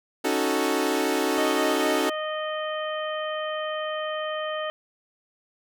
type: chord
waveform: sawtooth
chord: D# half-diminished seventh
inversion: third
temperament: equal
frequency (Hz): 277.2 / 311.1 / 370 / 440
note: C#4 / D#4 / F#4 / A4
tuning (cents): 0 / 0 / 0 / 0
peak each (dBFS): -24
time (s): 0.24-2.1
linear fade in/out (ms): 10
type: harmonic tone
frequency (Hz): 618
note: D#5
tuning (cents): -12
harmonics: 1 / 2 / 3 / 4 / 5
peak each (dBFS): -29 / -33 / -36 / -45 / -37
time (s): 1.38-4.7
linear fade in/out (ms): 0
effects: none